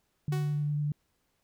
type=tone with vibrato; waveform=sine; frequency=147.5 Hz; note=D3; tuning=8 cents sharp; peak=-27 dBFS; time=0.28-0.92 s; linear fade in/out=2 ms; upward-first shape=square; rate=10 Hz; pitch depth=8 cents each way
type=tone with exponential decay; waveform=sawtooth; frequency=371.9 Hz; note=F#4; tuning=9 cents sharp; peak=-30 dBFS; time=0.32-0.78 s; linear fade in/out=5 ms; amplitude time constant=98 ms
effects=pink hiss -75 dBFS RMS until 1.43 s